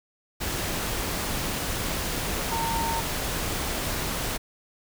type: tone in noise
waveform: sine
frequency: 914 Hz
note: A#5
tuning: 34 cents flat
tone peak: -27 dBFS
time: 2.51-3.01 s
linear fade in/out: 20 ms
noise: pink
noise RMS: -29 dBFS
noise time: 0.4-4.38 s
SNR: -1 dB
effects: none